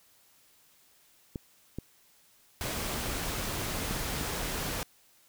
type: clicks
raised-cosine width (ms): 3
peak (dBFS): -22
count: 4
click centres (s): 1.358 / 1.786 / 3.91 / 4.212
type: noise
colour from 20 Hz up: pink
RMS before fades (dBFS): -34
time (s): 2.61-4.83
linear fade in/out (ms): 0
effects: white hiss -63 dBFS RMS until 5.28 s